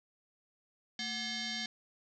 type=tone with frequency modulation; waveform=sine; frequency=741 Hz; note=F#5; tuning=2 cents sharp; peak=-35 dBFS; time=0.99-1.66 s; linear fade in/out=2 ms; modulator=964 Hz; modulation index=5; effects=none